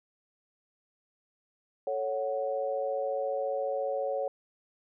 sine chord, F# minor, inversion first, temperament equal, 440 / 554.4 / 740 Hz, A4 / C#5 / F#5, 0 / 0 / 0 cents, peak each -36 / -30 / -36 dBFS, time 1.87-4.28 s, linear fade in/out 2 ms, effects none

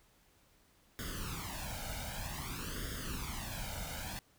pink noise with flanger, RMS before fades -41 dBFS, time 0.99-4.19 s, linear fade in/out 0 ms, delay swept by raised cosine 0.59 to 1.37 ms, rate 0.53 Hz, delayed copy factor +0.8, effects pink hiss -68 dBFS RMS until 4.38 s

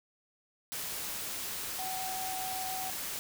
sine tone in noise, 754 Hz, F#5, 32 cents sharp, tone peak -37 dBFS, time 1.79-2.9 s, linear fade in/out 0 ms, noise white, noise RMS -38 dBFS, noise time 0.72-3.19 s, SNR -2 dB, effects none

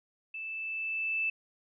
sine tone with level ramp, 2637 Hz, E7, in tune, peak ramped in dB -37 to -27 dBFS, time 0.34-1.3 s, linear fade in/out 5 ms, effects none

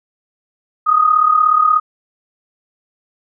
sine tone with amplitude modulation, 1244.5 Hz, D#6, in tune, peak -6 dBFS, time 0.86-1.8 s, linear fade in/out 20 ms, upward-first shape sine, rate 36.7 Hz, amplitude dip 70%, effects none

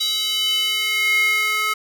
square tone with high-pass filter sweep, 428.8 Hz, A4, 45 cents flat, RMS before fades -20 dBFS, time 0-1.74 s, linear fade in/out 10 ms, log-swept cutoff 3900 to 1600 Hz, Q 5.3, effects none

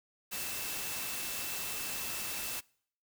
sine tone in noise, 2655 Hz, E7, 12 cents sharp, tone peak -46 dBFS, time 0.31-2.61 s, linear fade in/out 20 ms, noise white, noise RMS -38 dBFS, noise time 0.31-2.61 s, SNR -11 dB, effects noise-tail reverb RT60 0.6 s tail -25 dB re dry

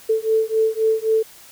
sine beating tone pair, 440 / 443.8 Hz, A4 / A4, 0 / +15 cents, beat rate 3.8 Hz, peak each -19 / -19 dBFS, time 0.09-1.23 s, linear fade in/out 10 ms, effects white hiss -45 dBFS RMS until 1.51 s

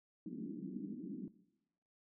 pink band-pass noise, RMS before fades -45 dBFS, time 0.26-1.28 s, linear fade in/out 2 ms, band 180 to 320 Hz, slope 48 dB/octave, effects noise-tail reverb RT60 0.9 s tail -18 dB re dry

